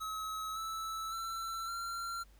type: tone with pitch steps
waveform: square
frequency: 1284 / 1312.5 / 1341.6 / 1371.4 Hz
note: E6 / E6 / E6 / F6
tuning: -46 / -8 / +30 / -32 cents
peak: -38 dBFS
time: 0-2.24 s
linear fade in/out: 20 ms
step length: 560 ms
effects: added 50 Hz sine -58 dBFS peak until 2.39 s + pink hiss -68 dBFS RMS until 2.39 s